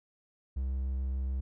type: tone with vibrato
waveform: triangle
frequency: 65.7 Hz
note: C2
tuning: 8 cents sharp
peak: -28 dBFS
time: 0.56-1.41 s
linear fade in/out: 10 ms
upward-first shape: sine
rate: 6.9 Hz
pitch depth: 10 cents each way
effects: none